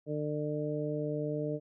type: harmonic tone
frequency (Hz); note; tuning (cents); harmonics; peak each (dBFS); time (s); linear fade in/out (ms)
149.8; D3; +35; 1 / 2 / 3 / 4; -36 / -37 / -36 / -38; 0.06-1.6; 50
effects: none